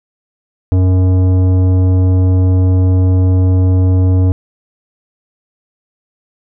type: tone with tanh clipping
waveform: sine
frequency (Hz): 92.5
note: F#2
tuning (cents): 0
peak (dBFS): -9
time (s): 0.72-4.32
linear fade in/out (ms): 0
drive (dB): 13
effects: none